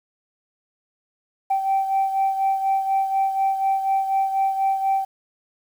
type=beating tone pair; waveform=sine; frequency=776 / 780.1 Hz; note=G5 / G5; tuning=-18 / -9 cents; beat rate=4.1 Hz; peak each=-18 / -25 dBFS; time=1.5-5.05 s; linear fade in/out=10 ms; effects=tanh soft clip ceiling -14 dBFS + 8-bit